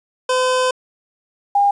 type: tone pair in turn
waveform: 25% pulse / sine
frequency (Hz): 510 / 807.4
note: C5 / G#5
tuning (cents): -44 / -49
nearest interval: minor sixth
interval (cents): 795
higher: second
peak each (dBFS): -11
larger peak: neither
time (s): 0.29-0.71 / 1.55-1.71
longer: first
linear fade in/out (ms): 5
effects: resampled to 22050 Hz + 8-bit